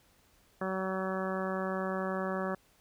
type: harmonic tone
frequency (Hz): 189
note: F#3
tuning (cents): +37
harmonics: 1 / 2 / 3 / 4 / 5 / 6 / 7 / 8 / 9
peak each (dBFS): -36 / -38 / -37 / -42 / -45 / -41 / -43 / -47 / -43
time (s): 0.61-2.55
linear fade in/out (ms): 5
effects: pink hiss -66 dBFS RMS until 2.8 s